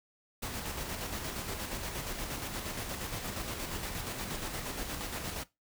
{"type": "noise with tremolo", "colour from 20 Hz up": "pink", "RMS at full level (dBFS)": -37, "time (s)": [0.42, 5.44], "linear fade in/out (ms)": 10, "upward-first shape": "square", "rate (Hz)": 8.5, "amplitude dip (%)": 35, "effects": ["noise-tail reverb RT60 0.2 s tail -18 dB re dry"]}